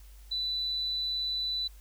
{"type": "tone", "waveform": "sine", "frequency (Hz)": 3981, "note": "B7", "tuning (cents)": 13, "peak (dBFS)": -29, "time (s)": [0.31, 1.68], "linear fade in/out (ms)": 10, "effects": ["added 50 Hz sine -48 dBFS peak until 1.8 s", "white hiss -61 dBFS RMS until 1.8 s"]}